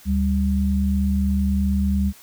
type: tone pair together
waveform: sine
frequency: 73.6 / 196.49 Hz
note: D2 / G3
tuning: +4 / +4 cents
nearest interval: octave + perfect fourth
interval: 1700 cents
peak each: -20 dBFS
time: 0.05-2.13 s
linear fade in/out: 50 ms
effects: white hiss -48 dBFS RMS until 2.22 s